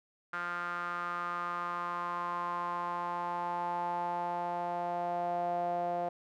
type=tone with band-pass filter sweep; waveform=sawtooth; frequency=174.61 Hz; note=F3; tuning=in tune; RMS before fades=-35 dBFS; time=0.33-6.09 s; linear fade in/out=5 ms; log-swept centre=1400 to 650 Hz; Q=5.9; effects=none